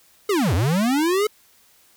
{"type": "linear two-way sweep", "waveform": "square", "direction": "down then up", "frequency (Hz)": [435.2, 77.78, 435.2], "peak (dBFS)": -18, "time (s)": [0.29, 1.27], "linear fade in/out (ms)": 5, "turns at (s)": 0.54, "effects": ["white hiss -56 dBFS RMS until 1.96 s"]}